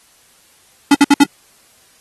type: tone bursts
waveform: square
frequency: 284.6 Hz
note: C#4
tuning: 46 cents sharp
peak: -6 dBFS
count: 4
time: 0.91-1.238 s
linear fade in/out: 5 ms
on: 37 ms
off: 60 ms
effects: white hiss -51 dBFS RMS until 2 s + AAC 32 kbps